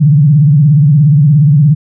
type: tone with vibrato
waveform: sine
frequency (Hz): 146.83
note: D3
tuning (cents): 0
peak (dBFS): -3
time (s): 0-1.75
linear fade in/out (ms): 20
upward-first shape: sine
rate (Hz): 17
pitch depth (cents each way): 160
effects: none